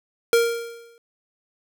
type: tone with exponential decay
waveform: square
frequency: 466.2 Hz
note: A#4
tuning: in tune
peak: -13 dBFS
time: 0.33-0.98 s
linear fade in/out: 1 ms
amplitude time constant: 140 ms
effects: none